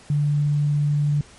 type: tone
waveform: sine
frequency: 146.5 Hz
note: D3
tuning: 4 cents flat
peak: -17 dBFS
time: 0.1-1.21 s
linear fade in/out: 2 ms
effects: pink hiss -48 dBFS RMS until 1.38 s + MP3 48 kbps